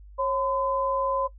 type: tone pair together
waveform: sine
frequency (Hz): 544.9 / 1018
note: C#5 / C6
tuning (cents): -30 / -48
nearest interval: major seventh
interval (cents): 1082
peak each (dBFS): -25 / -26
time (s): 0.18-1.28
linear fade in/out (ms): 20
effects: noise-tail reverb RT60 0.1 s tail -18 dB re dry + added 50 Hz sine -44 dBFS peak until 1.38 s

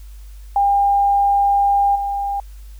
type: tone with level steps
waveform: sine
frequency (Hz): 802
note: G5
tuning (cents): +39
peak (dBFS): -12 / -19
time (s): 0.56-2.4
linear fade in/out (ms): 2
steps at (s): 1.95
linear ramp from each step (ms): 10
effects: added 50 Hz sine -34 dBFS peak until 2.79 s + white hiss -53 dBFS RMS until 2.79 s

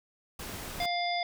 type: noise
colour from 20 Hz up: pink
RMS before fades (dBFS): -40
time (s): 0.39-0.86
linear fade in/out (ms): 5
type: harmonic tone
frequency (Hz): 701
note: F5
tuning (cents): +6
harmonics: 1 / 3 / 5 / 7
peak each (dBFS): -30 / -35 / -37 / -38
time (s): 0.8-1.23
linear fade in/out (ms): 2
effects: none

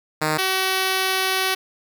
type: tone pair in turn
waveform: 5% pulse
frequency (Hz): 154.7 / 378.5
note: D#3 / F#4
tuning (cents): -10 / +39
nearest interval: octave + minor third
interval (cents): 1549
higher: second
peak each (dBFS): -8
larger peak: neither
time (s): 0.21-0.38 / 0.38-1.55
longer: second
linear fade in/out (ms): 10
effects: none

